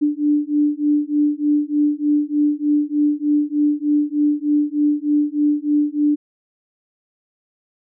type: beating tone pair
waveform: sine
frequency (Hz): 293.7 / 297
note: D4 / D4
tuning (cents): 0 / +20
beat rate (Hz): 3.3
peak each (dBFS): -18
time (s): 0.01-6.16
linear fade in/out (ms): 20
effects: none